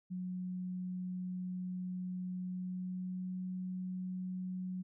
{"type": "tone with pitch glide", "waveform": "sine", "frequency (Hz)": [182.5, 184.09], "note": ["F#3", "F#3"], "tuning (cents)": [-24, -9], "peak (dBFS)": -37, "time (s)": [0.1, 4.83], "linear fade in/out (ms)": 20, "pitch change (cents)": 15, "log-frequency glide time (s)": [2.42, 3.39], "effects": []}